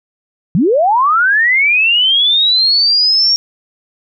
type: linear sweep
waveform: sine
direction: up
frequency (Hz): 144.2 to 5588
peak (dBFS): -8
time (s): 0.55-3.36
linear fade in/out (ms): 0
effects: none